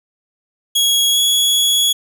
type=tone with pitch glide; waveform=sawtooth; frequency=3322 to 3359 Hz; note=G#7 to G#7; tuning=0 to +19 cents; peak=-9 dBFS; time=0.75-1.93 s; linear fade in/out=10 ms; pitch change=+19 cents; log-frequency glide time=1.11-1.19 s; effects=none